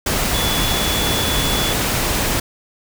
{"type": "tone in noise", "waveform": "sine", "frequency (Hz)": 3430, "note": "A7", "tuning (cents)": -45, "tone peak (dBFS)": -23, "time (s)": [0.34, 1.73], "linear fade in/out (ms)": 5, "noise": "pink", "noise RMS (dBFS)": -19, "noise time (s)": [0.06, 2.4], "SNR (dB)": -7, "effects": []}